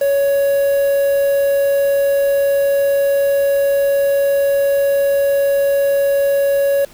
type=tone with quantisation; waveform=triangle; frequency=558 Hz; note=C#5; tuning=11 cents sharp; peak=-10 dBFS; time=0.01-6.85 s; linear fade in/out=5 ms; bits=5; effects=pink hiss -44 dBFS RMS until 6.93 s